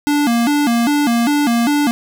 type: tone with vibrato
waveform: square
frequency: 261.6 Hz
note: C4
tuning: in tune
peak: -13 dBFS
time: 0.07-1.91 s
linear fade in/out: 0 ms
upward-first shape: square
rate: 2.5 Hz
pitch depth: 190 cents each way
effects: none